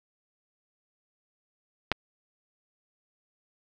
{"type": "clicks", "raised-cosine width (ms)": 0.3, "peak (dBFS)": [-6, -28], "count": 2, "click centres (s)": [1.917, 1.924], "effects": []}